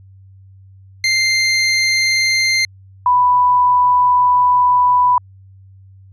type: tone pair in turn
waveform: 25% pulse / sine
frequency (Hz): 2093 / 990.2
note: C7 / B5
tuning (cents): 0 / +4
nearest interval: octave + minor second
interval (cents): 1296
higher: first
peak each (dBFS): -9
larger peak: neither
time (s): 1.04-2.65 / 3.06-5.18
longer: second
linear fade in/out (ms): 2
effects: added 96 Hz sine -40 dBFS peak until 6.12 s + resampled to 22050 Hz